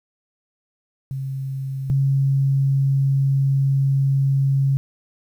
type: tone pair in turn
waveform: sine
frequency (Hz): 134.7 / 136.74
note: C#3 / C#3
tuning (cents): -49 / -23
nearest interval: unison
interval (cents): 26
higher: second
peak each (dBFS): -24 / -15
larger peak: second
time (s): 1.11-1.9 / 1.9-4.77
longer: second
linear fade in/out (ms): 0
effects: 9-bit